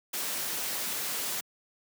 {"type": "noise", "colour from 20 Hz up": "white", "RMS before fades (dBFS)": -33, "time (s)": [0.13, 1.41], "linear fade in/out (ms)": 10, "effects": ["high-pass 150 Hz 12 dB/octave"]}